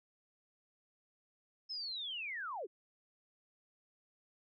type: linear sweep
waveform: sine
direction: down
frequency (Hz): 5274 to 318.2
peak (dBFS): -39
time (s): 1.69-2.67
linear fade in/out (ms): 20
effects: none